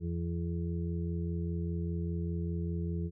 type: harmonic tone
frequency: 85 Hz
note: F2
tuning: 46 cents flat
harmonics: 1 / 2 / 4 / 5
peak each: -34 / -35 / -43 / -45 dBFS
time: 0-3.11 s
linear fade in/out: 50 ms
effects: none